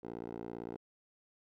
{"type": "tone with band-pass filter", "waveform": "10% pulse", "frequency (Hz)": 57.8, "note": "A#1", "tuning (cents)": -14, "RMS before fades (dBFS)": -44, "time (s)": [0.03, 0.77], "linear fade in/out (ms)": 10, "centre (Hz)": 460, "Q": 1.9, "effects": []}